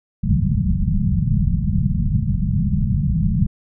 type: low-pass noise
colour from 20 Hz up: white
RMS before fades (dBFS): -18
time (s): 0.23-3.47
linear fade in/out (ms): 10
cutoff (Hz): 210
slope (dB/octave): 96
effects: none